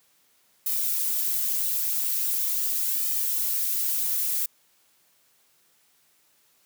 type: noise with flanger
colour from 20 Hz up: violet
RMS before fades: -26 dBFS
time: 0.66-4.46 s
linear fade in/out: 5 ms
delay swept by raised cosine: 1.6 to 6.3 ms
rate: 0.41 Hz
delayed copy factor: +0.95
effects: white hiss -64 dBFS RMS until 6.65 s + high-pass 100 Hz 12 dB/octave